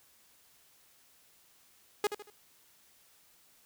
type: tone with echo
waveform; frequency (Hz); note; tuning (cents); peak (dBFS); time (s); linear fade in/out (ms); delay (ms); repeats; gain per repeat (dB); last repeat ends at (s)
sawtooth; 415.3; G#4; 0; -22; 2.04-2.07; 2; 77; 3; -9; 2.301
effects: white hiss -64 dBFS RMS until 3.65 s